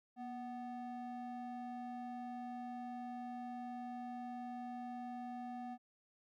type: ring-modulated tone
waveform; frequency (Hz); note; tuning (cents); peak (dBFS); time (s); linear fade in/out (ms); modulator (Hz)
triangle; 493.9; B4; 0; -38; 0.16-5.78; 50; 253
effects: none